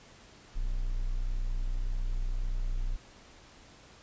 triangle tone, 30.87 Hz, B0, in tune, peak -26 dBFS, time 0.55-2.97 s, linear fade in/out 20 ms, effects pink hiss -55 dBFS RMS until 4.02 s + resampled to 16000 Hz

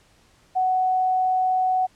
sine tone, 744 Hz, F#5, 9 cents sharp, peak -18 dBFS, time 0.55-1.87 s, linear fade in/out 20 ms, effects pink hiss -58 dBFS RMS until 1.95 s + low-pass 9000 Hz 12 dB/octave

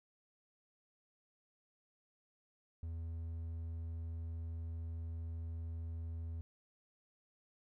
triangle tone, 82.41 Hz, E2, in tune, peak -38 dBFS, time 2.83-6.41 s, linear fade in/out 0 ms, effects none

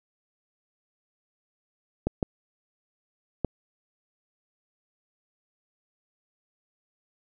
clicks, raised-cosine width 2 ms, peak -11 dBFS, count 3, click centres 2.07 / 2.228 / 3.447 s, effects none

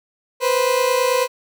30% pulse tone pair together, 490.8 / 520 Hz, B4 / C5, -11 / -11 cents, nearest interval minor second, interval 100 cents, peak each -16 dBFS, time 0.4-1.28 s, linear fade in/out 50 ms, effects none

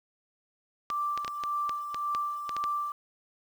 sine tone with tremolo, 1174.7 Hz, D6, in tune, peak -27 dBFS, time 0.9-2.92 s, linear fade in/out 2 ms, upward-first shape sine, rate 1.8 Hz, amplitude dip 55%
clicks, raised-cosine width 0.2 ms, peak -19 dBFS, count 11, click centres 0.902 / 1.176 / 1.247 / 1.279 / 1.437 / 1.694 / 1.945 / 2.149 / 2.493 / 2.566 / 2.64 s
effects 9-bit

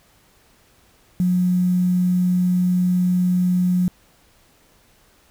sine tone with quantisation, 180.4 Hz, F#3, 44 cents flat, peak -15 dBFS, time 1.2-3.88 s, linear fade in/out 0 ms, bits 7, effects pink hiss -56 dBFS RMS until 5.3 s

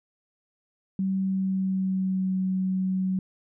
sine tone with pitch glide, 191.4 to 187.68 Hz, G3 to F#3, -41 to +25 cents, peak -23 dBFS, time 0.99-3.19 s, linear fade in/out 2 ms, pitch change -34 cents, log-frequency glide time 1.18-2.36 s, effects none

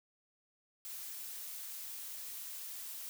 blue noise, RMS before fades -45 dBFS, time 0.85-3.09 s, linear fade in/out 0 ms, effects none

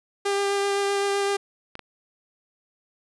sawtooth tone with vibrato, 399.5 Hz, G4, 33 cents sharp, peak -18 dBFS, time 0.25-1.37 s, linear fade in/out 10 ms, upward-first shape sine, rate 7.8 Hz, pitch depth 10 cents each way
clicks, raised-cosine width 0.3 ms, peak -21 / -23 dBFS, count 2, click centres 1.754 / 1.793 s
effects resampled to 24000 Hz + 10-bit

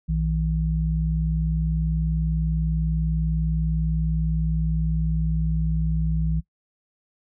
sine tone pair together, 59.93 / 160 Hz, A#1 / D#3, +49 / +49 cents, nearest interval octave + perfect fourth, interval 1700 cents, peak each -23 dBFS, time 0.08-6.41 s, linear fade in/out 20 ms, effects noise-tail reverb RT60 0.1 s tail -21 dB re dry

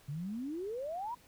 sine exponential sweep, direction up, 135.6 to 1003 Hz, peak -36 dBFS, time 0.08-1.15 s, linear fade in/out 10 ms, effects pink hiss -62 dBFS RMS until 1.27 s

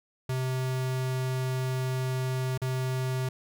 square tone with dropouts, 129.5 Hz, C3, 17 cents flat, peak -28 dBFS, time 0.29-3.29 s, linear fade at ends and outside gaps 5 ms, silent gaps 2.577-2.617 s, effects none

